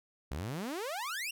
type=exponential sweep; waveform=sawtooth; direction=up; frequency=61.74 to 2871 Hz; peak=-32 dBFS; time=0.31-1.31 s; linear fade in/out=5 ms; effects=none